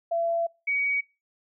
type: tone pair in turn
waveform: sine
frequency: 674 / 2257 Hz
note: E5 / C#7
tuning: +38 / +31 cents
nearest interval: octave + major sixth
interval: 2093 cents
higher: second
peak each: -23 / -23 dBFS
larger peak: neither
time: 0.11-0.47 / 0.67-1.01 s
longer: first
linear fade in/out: 10 ms
effects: noise-tail reverb RT60 0.3 s tail -25 dB re dry